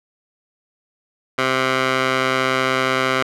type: tone with band-pass filter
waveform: 15% pulse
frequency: 130.81 Hz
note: C3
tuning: in tune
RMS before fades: -19 dBFS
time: 1.38-3.23 s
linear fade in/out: 5 ms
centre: 1700 Hz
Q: 0.89
effects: none